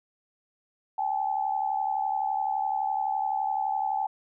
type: tone pair together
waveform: sine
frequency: 784 / 855.8 Hz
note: G5 / A5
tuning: 0 / -48 cents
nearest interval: major second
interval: 152 cents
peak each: -28 dBFS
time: 0.98-4.07 s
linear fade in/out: 5 ms
effects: none